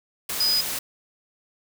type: tone in noise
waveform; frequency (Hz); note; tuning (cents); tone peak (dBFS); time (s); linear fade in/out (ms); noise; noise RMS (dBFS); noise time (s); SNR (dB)
sine; 4978; D#8; 0; -19; 0.4-0.61; 5; white; -29; 0.29-0.79; +7
effects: none